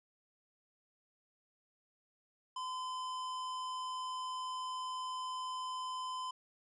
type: tone with hard clipping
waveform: sine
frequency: 1021 Hz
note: C6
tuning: 43 cents flat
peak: -40 dBFS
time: 2.56-6.31 s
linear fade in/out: 5 ms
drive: 15 dB
effects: resampled to 22050 Hz